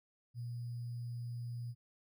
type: tone with sample-and-hold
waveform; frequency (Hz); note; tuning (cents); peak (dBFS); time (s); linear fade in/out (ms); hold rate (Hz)
sine; 119.7; A#2; +46; -39; 0.34-1.75; 50; 4900
effects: none